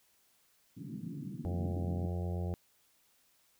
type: band-pass noise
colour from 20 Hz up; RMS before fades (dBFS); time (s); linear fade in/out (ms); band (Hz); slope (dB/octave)
pink; -42; 0.76-2.07; 20; 130 to 300; 48
type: harmonic tone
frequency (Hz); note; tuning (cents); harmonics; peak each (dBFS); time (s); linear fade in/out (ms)
88.2; F2; +18; 1 / 2 / 4 / 5 / 6 / 7 / 8 / 9; -34 / -40 / -46 / -48 / -50 / -51 / -52 / -53; 1.45-2.54; 0
effects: white hiss -70 dBFS RMS until 3.59 s